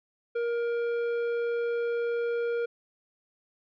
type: tone with tanh clipping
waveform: sine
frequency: 470.8 Hz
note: A#4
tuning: 17 cents sharp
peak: -28 dBFS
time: 0.35-2.66 s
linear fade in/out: 10 ms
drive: 10 dB
effects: none